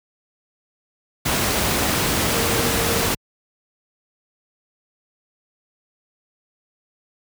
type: tone in noise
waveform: sine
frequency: 462.1 Hz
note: A#4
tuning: 15 cents flat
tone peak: -28 dBFS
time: 2.26-3.07 s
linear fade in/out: 10 ms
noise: pink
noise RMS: -20 dBFS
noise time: 1.25-3.15 s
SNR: -11 dB
effects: high-pass 60 Hz 12 dB/octave